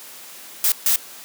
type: noise bursts at uneven times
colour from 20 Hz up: blue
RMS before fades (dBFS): -17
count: 2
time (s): 0.64-0.72 / 0.86-0.96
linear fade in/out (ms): 2
effects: white hiss -40 dBFS RMS until 1.24 s + high-pass 200 Hz 12 dB/octave